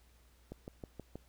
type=click train; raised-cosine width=2 ms; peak=-30 dBFS; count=5; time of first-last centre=0.52-1.156 s; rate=6.29 Hz; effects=added 60 Hz sine -63 dBFS peak until 1.28 s + pink hiss -69 dBFS RMS until 1.28 s